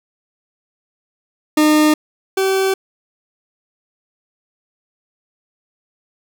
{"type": "tone pair in turn", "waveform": "40% pulse", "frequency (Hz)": [305, 384.3], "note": ["D#4", "G4"], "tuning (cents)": [-34, -34], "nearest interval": "major third", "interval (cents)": 400, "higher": "second", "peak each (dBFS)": [-9, -13], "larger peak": "first", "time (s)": [[1.57, 1.94], [2.37, 2.74]], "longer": "neither", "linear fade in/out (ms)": 5, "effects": []}